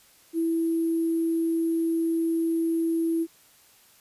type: tone with sample-and-hold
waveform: sine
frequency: 329.6 Hz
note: E4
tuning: in tune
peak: -22 dBFS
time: 0.33-3.27 s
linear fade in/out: 50 ms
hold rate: 11025 Hz
effects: white hiss -57 dBFS RMS until 4 s + resampled to 32000 Hz